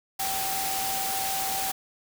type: tone in noise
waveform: sine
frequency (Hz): 774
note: G5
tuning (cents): -22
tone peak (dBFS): -31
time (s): 0.19-1.72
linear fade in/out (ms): 10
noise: white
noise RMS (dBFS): -30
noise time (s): 0.19-1.72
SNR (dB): -4
effects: none